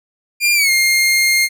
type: tone with pitch glide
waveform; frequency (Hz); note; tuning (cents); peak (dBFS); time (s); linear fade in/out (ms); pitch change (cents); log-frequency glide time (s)
sawtooth; 2397 to 2123; D7 to C7; +35 to +25; -8; 0.4-1.49; 50; -210; 0.54-0.71
effects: none